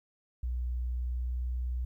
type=tone with pitch glide; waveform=sine; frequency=61.2 to 61.73 Hz; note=B1 to B1; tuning=-15 to 0 cents; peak=-30 dBFS; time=0.43-1.85 s; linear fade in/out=5 ms; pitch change=+15 cents; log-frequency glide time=0.96-1.46 s; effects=12-bit